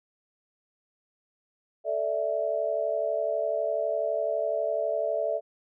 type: chord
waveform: sine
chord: A suspended fourth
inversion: none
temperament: equal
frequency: 440 / 587.3 / 659.3 Hz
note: A4 / D5 / E5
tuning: 0 / 0 / 0 cents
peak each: -33 / -29 / -28 dBFS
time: 1.84-5.41 s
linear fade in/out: 50 ms
effects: none